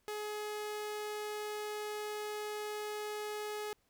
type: tone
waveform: sawtooth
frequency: 421.5 Hz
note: G#4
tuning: 26 cents sharp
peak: -34 dBFS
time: 0.08-3.73 s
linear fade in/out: 0 ms
effects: pink hiss -75 dBFS RMS until 3.89 s